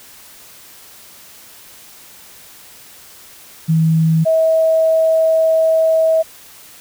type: tone pair in turn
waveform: sine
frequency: 161.1 / 644.4 Hz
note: E3 / E5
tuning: -39 / -39 cents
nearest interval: 2 octaves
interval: 2400 cents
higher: second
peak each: -10 / -10 dBFS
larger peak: neither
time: 3.68-4.25 / 4.25-6.23 s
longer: second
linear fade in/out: 20 ms
effects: white hiss -41 dBFS RMS until 6.8 s